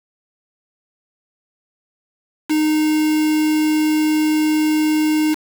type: tone with quantisation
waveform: triangle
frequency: 308.1 Hz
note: D#4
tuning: 17 cents flat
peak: -12 dBFS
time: 2.49-5.35 s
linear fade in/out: 20 ms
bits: 4
effects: none